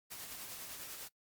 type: noise with tremolo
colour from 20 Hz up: white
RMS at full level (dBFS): -45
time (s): 0.1-1.09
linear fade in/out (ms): 20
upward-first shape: triangle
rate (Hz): 10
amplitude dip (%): 40
effects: noise-tail reverb RT60 0.1 s tail -22 dB re dry + Opus 48 kbps